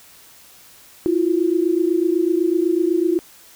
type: tone pair together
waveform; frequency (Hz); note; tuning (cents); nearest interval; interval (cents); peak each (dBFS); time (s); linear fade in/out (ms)
sine; 329.6 / 357.6; E4 / F4; 0 / +41; minor second; 141; -18; 1.06-3.19; 0
effects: white hiss -47 dBFS RMS until 3.55 s